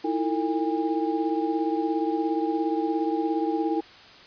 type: tone cluster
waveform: sine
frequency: 319.5 / 336.6 / 450.3 / 811 Hz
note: D#4 / E4 / A4 / G#5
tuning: +46 / +36 / +40 / -41 cents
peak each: -26 / -29 / -31 / -30 dBFS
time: 0.04-3.81 s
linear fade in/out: 10 ms
effects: white hiss -48 dBFS RMS until 4.26 s + resampled to 11025 Hz